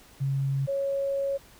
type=tone pair in turn; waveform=sine; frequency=136.8 / 552.4 Hz; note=C#3 / C#5; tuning=-23 / -6 cents; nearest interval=2 octaves; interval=2417 cents; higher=second; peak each=-24 / -25 dBFS; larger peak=first; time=0.2-0.67 / 0.67-1.38 s; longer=second; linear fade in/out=20 ms; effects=pink hiss -54 dBFS RMS until 1.59 s